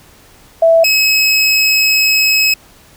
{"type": "tone pair in turn", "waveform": ["sine", "25% pulse"], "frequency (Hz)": [659.3, 2564], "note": ["E5", "E7"], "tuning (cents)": [0, -49], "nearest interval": "2 octaves", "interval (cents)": 2351, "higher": "second", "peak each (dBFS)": -5, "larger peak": "neither", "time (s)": [[0.62, 0.84], [0.84, 2.54]], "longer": "second", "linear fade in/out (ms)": 5, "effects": ["pink hiss -44 dBFS RMS until 2.96 s"]}